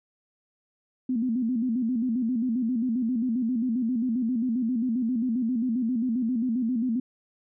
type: tone with vibrato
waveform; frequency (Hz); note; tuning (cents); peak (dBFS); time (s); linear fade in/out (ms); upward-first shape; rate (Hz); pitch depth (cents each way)
sine; 240; B3; -49; -23; 1.09-7; 5; square; 7.5; 110
effects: none